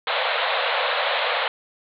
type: band-pass noise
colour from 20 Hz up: pink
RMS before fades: -23 dBFS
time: 0.07-1.48 s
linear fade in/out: 2 ms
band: 480 to 4100 Hz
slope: 96 dB/octave
effects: none

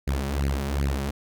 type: tone with flanger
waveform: sawtooth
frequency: 69.3 Hz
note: C#2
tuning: in tune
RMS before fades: -26 dBFS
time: 0.07-1.11 s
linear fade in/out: 10 ms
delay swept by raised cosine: 0.43 to 5.33 ms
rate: 2.6 Hz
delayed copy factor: +0.9
effects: none

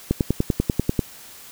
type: click train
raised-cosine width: 3 ms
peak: -5 dBFS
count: 10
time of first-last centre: 0.11-0.992 s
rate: 10.2 Hz
effects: white hiss -43 dBFS RMS until 1.51 s

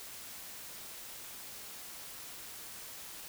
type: silence
effects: white hiss -47 dBFS RMS until 3.28 s

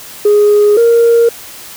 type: tone pair in turn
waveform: sine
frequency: 415.3 / 466.2 Hz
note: G#4 / A#4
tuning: 0 / 0 cents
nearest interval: major second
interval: 200 cents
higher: second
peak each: -3 dBFS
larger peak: neither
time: 0.25-0.77 / 0.77-1.29 s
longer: neither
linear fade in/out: 5 ms
effects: tanh soft clip ceiling -2 dBFS + white hiss -31 dBFS RMS until 1.76 s

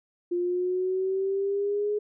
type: exponential sweep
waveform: sine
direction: up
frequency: 349.2 to 420 Hz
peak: -24 dBFS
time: 0.31-1.99 s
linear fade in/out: 10 ms
effects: none

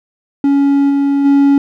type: tone with level steps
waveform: triangle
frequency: 280 Hz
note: C#4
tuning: 18 cents sharp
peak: -6 / -8 / -4 dBFS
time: 0.44-1.58 s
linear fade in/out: 2 ms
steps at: 0.89 / 1.24 s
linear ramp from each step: 20 ms
effects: none

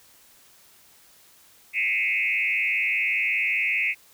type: tone with frequency modulation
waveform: sine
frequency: 2349 Hz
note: D7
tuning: in tune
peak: -21 dBFS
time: 1.73-3.95 s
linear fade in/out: 50 ms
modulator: 105 Hz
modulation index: 2.8
effects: white hiss -55 dBFS RMS until 4.13 s

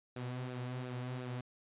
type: tone with flanger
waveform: sawtooth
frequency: 125.5 Hz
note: B2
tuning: 28 cents sharp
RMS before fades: -41 dBFS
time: 0.16-1.41 s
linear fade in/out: 5 ms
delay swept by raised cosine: 0.94 to 5.84 ms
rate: 2.8 Hz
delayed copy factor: -0.55
effects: resampled to 8000 Hz

